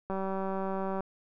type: click train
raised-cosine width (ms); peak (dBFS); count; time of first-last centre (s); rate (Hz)
1; -21; 175; 0.1-1.006; 192
effects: none